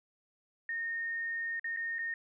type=tone with dropouts; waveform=sine; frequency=1840 Hz; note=A#6; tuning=23 cents flat; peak=-33 dBFS; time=0.69-2.14 s; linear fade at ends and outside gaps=2 ms; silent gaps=1.596-1.643 / 1.764-1.77 / 1.985-1.99 s; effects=none